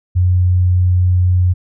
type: tone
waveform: sine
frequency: 90.4 Hz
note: F#2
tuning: 40 cents flat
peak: -9 dBFS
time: 0.15-1.54 s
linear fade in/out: 20 ms
effects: none